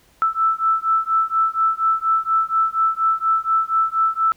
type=beating tone pair; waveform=sine; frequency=1318.5 / 1322.7 Hz; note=E6 / E6; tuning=0 / +5 cents; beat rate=4.2 Hz; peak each=-19 dBFS; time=0.22-4.32 s; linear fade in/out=0 ms; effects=pink hiss -56 dBFS RMS until 4.36 s